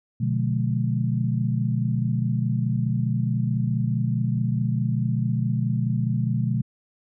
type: chord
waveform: sine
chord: B diminished seventh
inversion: none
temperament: just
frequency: 123.47 / 148.16 / 177.8 / 213.4 Hz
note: B2 / D3 / F3 / Ab3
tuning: 0 / +16 / +31 / +47 cents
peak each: -23 / -28 / -29 / -28 dBFS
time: 0.2-6.62 s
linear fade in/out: 10 ms
effects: none